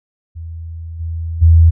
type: tone with level steps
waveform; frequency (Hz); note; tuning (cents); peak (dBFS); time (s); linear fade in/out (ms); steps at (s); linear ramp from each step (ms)
sine; 82.41; E2; 0; -25 / -19 / -4; 0.35-1.71; 20; 0.99 / 1.41; 20
effects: none